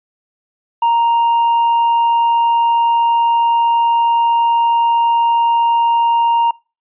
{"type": "tone with tanh clipping", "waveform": "sine", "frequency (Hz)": 932.3, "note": "A#5", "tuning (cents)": 0, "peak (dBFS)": -11, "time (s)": [0.82, 6.51], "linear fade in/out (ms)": 5, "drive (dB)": 3, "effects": ["noise-tail reverb RT60 0.3 s tail -24 dB re dry", "resampled to 8000 Hz"]}